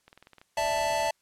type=clicks; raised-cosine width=0.3 ms; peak=-34 dBFS; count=8; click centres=0.08 / 0.129 / 0.176 / 0.226 / 0.271 / 0.333 / 0.383 / 0.415 s
type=noise; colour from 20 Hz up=pink; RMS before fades=-45 dBFS; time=0.57-1.09 s; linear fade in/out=0 ms
type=chord; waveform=square; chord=D suspended second; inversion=none; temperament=just; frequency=587.3 / 660.7 / 881 Hz; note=D5 / E5 / A5; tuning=0 / +4 / +2 cents; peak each=-33 / -30 / -29 dBFS; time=0.57-1.11 s; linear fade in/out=5 ms
effects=white hiss -71 dBFS RMS until 1.21 s + low-pass 10000 Hz 12 dB/octave